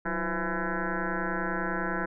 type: tone with frequency modulation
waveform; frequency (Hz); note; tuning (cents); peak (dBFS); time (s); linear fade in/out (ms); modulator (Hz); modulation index
sine; 665; E5; +15; -27; 0.05-2.06; 10; 170; 6.3
effects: none